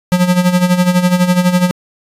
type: tone with tremolo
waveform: square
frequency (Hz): 179.7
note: F3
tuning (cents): +50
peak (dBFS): -7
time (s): 0.12-1.71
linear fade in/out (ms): 0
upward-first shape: sine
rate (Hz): 12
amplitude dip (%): 70
effects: resampled to 32000 Hz